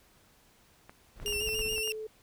clicks, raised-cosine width 0.5 ms, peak -32 dBFS, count 8, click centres 0.895 / 1.2 / 1.279 / 1.325 / 1.49 / 1.592 / 1.781 / 1.876 s
brown noise with tremolo, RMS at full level -40 dBFS, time 1.15-1.82 s, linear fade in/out 50 ms, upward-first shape sine, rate 16 Hz, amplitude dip 70%
sine tone with pitch glide, 415.1 to 434.7 Hz, G#4 to A4, -1 to -21 cents, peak -36 dBFS, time 1.25-2.07 s, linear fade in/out 5 ms, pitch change +80 cents, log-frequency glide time 1.39-1.45 s
sawtooth tone with vibrato, 2760 Hz, F7, 21 cents flat, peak -28 dBFS, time 1.26-1.92 s, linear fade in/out 0 ms, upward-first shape square, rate 7 Hz, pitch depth 38 cents each way
effects pink hiss -63 dBFS RMS until 2.22 s

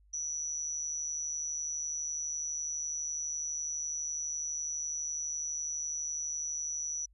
sine tone with amplitude modulation, 5900 Hz, F#8, 6 cents flat, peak -30 dBFS, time 0.13-7.06 s, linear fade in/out 10 ms, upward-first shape sine, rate 152 Hz, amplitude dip 75%, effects added 50 Hz sine -60 dBFS peak until 7.13 s

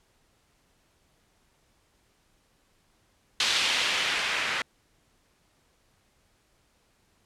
blue noise with low-pass filter sweep, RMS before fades -27 dBFS, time 3.4-4.62 s, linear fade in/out 2 ms, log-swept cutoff 3600 to 2000 Hz, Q 1.4, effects pink hiss -67 dBFS RMS until 7.25 s + low-pass 11000 Hz 12 dB/octave

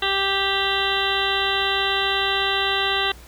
harmonic tone, 392 Hz, G4, in tune, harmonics 1 / 2 / 3 / 4 / 5 / 7 / 8 / 9 / 10, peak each -28 / -28 / -28 / -28 / -28 / -28 / -28 / -28 / -28 dBFS, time 0.02-3.12 s, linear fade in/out 5 ms, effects added 60 Hz sine -43 dBFS peak until 3.27 s + pink hiss -47 dBFS RMS until 3.27 s

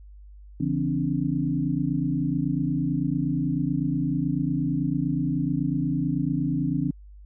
sine tone cluster, 143.2 / 170.5 / 258.4 / 287.3 Hz, D3 / F3 / C4 / D4, -43 / -41 / -21 / -38 cents, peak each -28 dBFS, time 0.6-6.91 s, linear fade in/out 5 ms, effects added 50 Hz sine -43 dBFS peak until 7.25 s

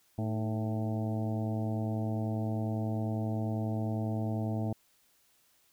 harmonic tone with a mistuned harmonic, 110 Hz, A2, in tune, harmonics 1 / 2 / 3 / 4 / 5 / 6 / 7 / 8, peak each -32 / -35 / -40 / -46 / -47 / -42 / -46 / -53 dBFS, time 0.18-4.73 s, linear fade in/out 5 ms, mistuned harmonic 3, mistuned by -66 cents, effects white hiss -68 dBFS RMS until 5.72 s

